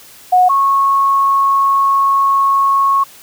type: tone pair in turn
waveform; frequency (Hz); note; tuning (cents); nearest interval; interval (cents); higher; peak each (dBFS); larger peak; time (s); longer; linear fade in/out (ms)
sine; 730 / 1098.8; F#5 / C#6; -24 / -16; perfect fifth; 708; second; -6 / -9; first; 0.32-0.49 / 0.49-3.04; second; 10
effects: white hiss -40 dBFS RMS until 3.22 s